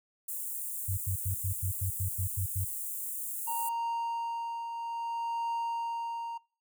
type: high-pass noise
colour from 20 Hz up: white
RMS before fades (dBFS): -37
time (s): 0.28-3.69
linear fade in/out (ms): 5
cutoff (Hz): 7700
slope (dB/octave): 48
type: tone bursts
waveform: sine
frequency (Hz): 94.8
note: F#2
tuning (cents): +43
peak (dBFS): -29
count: 10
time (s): 0.88-2.648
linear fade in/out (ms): 10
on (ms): 94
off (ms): 92
type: tone with tremolo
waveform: triangle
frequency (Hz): 929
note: A#5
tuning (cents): -6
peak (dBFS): -28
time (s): 3.47-6.38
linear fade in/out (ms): 10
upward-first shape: triangle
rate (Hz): 0.61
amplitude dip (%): 50
effects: noise-tail reverb RT60 0.4 s tail -24 dB re dry